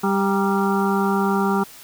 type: harmonic tone with a mistuned harmonic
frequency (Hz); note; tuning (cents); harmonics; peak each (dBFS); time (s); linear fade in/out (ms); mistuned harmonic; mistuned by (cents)
197.2; G3; +11; 1 / 2 / 4 / 5 / 6 / 7; -20 / -23 / -26 / -27 / -28 / -28; 0.03-1.64; 10; 5; -72
effects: white hiss -43 dBFS RMS until 1.83 s